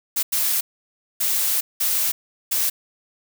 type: noise bursts at uneven times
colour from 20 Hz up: blue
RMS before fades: -21 dBFS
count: 5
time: 0.16-0.23 / 0.32-0.61 / 1.2-1.61 / 1.8-2.12 / 2.51-2.7 s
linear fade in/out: 10 ms
effects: none